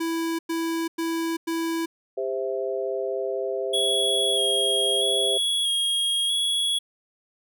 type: tone bursts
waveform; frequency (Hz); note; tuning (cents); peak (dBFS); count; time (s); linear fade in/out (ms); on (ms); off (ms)
square; 329.9; E4; +1; -25; 4; 0-1.86; 10; 390; 100
type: chord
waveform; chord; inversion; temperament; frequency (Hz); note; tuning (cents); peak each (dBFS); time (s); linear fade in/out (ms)
sine; C major; second; equal with one note detuned; 399.3 / 523.3 / 659.3; G4 / C5 / E5; +32 / 0 / 0; -28 / -29 / -31; 2.17-5.38; 10
type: tone with vibrato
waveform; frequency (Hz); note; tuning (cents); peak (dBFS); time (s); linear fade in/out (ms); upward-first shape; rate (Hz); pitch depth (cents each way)
square; 3311; G#7; -6; -22; 3.73-6.79; 10; square; 0.78; 22
effects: none